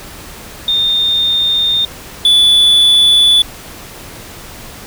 sine / triangle tone pair in turn, 3641 / 3461 Hz, A#7 / A7, -41 / -29 cents, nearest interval minor second, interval 88 cents, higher first, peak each -10 / -4 dBFS, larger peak second, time 0.68-1.85 / 2.25-3.42 s, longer neither, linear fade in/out 2 ms, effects pink hiss -32 dBFS RMS until 4.86 s

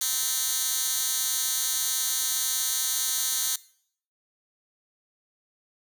10% pulse tone with high-pass filter, 258.3 Hz, C4, 22 cents flat, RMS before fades -27 dBFS, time 0.01-3.56 s, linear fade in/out 5 ms, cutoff 6100 Hz, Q 0.84, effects noise-tail reverb RT60 0.6 s tail -20 dB re dry

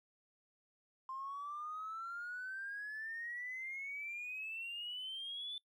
triangle exponential sweep, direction up, 1047 to 3520 Hz, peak -38 dBFS, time 1.09-5.58 s, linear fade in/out 2 ms, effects noise-tail reverb RT60 0.1 s tail -22 dB re dry + tanh soft clip ceiling -39 dBFS

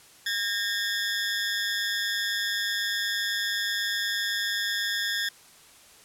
20% pulse ring-modulated tone, 1729 Hz, A6, 31 cents flat, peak -18 dBFS, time 0.26-5.29 s, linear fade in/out 5 ms, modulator 104 Hz, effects white hiss -53 dBFS RMS until 6.04 s + low-pass 11000 Hz 12 dB/octave

